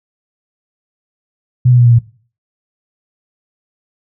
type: tone with pitch steps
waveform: sine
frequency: 125.5 / 123.34 / 121.23 / 119.14 / 117.1 Hz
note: B2 / B2 / B2 / A#2 / A#2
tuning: +28 / -2 / -32 / +38 / +8 cents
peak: -5 dBFS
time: 1.65-1.99 s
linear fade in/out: 10 ms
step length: 68 ms
effects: noise-tail reverb RT60 0.4 s tail -17 dB re dry